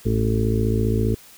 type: harmonic tone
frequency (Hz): 55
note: A1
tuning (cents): 0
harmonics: 1 / 2 / 4 / 5 / 6 / 7 / 8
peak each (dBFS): -24 / -21 / -25 / -30 / -32 / -28 / -27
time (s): 0.05-1.15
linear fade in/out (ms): 10
effects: white hiss -47 dBFS RMS until 1.37 s